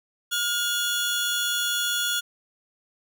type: tone pair together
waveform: sawtooth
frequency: 1427 / 3391 Hz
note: F6 / G#7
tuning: +37 / +35 cents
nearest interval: octave + minor third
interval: 1498 cents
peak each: -23 dBFS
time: 0.31-2.21 s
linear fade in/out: 20 ms
effects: none